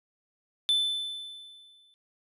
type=tone with exponential decay; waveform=triangle; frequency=3520 Hz; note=A7; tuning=in tune; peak=-19 dBFS; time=0.69-1.94 s; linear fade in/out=0 ms; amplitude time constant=270 ms; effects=resampled to 32000 Hz